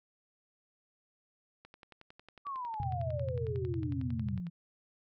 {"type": "click train", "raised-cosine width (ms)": 0.3, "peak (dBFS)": -36, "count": 32, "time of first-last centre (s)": [1.65, 4.468], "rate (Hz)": 11}
{"type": "exponential sweep", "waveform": "sine", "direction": "down", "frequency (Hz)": [1167, 164.81], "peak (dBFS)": -36, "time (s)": [2.45, 4.5], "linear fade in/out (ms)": 20}
{"type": "chord", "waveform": "sine", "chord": "F suspended fourth", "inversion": "none", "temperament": "equal", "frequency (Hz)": [87.31, 116.54, 130.81], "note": ["F2", "Bb2", "C3"], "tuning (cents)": [0, 0, 0], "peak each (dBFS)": -38, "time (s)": [2.8, 4.4], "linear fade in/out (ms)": 0}
{"effects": []}